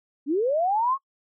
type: linear sweep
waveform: sine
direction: up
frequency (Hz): 260.3 to 1108.7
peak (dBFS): -20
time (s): 0.26-0.98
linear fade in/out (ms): 50
effects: noise-tail reverb RT60 0.1 s tail -24 dB re dry

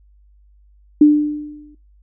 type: tone with exponential decay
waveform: sine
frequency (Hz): 298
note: D4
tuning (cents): +25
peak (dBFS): -3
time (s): 1.01-1.75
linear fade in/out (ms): 5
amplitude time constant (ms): 160
effects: noise-tail reverb RT60 0.2 s tail -20 dB re dry + added 50 Hz sine -48 dBFS peak until 2.02 s

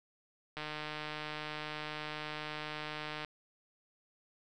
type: click train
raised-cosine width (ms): 0.3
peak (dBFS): -24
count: 408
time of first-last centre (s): 0.57-3.248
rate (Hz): 152
effects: none

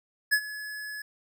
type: tone with ADSR envelope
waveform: square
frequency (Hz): 1701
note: G#6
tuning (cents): +41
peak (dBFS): -19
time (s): 0.31-1.02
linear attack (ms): 22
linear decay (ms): 67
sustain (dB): -17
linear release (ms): 4
effects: none

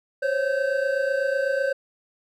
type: tone cluster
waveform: triangle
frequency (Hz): 527 / 555 / 1547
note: C5 / C#5 / G6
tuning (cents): +12 / +2 / -23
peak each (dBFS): -24 / -22 / -27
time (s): 0.22-1.73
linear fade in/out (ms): 10
effects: none

